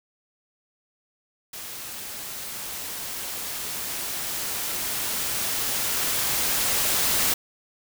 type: noise with level ramp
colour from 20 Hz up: white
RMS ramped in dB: -37 to -22 dBFS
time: 1.53-7.34 s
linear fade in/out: 5 ms
effects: none